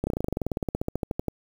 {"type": "slowing click train", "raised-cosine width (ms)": 2, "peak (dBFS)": -13, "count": 24, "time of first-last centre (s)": [0.04, 1.283], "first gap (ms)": 30, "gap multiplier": 1.05, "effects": ["7-bit"]}